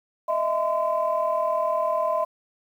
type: tone cluster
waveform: sine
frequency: 621 / 661 / 1025 Hz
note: D#5 / E5 / C6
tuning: -3 / +5 / -36 cents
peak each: -25 dBFS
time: 0.28-2.25 s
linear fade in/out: 10 ms
effects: tanh soft clip ceiling -13 dBFS + 9-bit